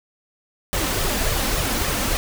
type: noise with flanger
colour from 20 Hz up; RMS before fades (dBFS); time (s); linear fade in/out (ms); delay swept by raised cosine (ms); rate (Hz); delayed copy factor
pink; -22; 0.73-2.17; 0; 1.6 to 3.9; 3.5; +0.55
effects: none